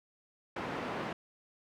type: band-pass noise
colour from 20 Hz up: pink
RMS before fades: -38 dBFS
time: 0.56-1.13 s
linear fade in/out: 5 ms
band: 190 to 1900 Hz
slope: 12 dB/octave
effects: none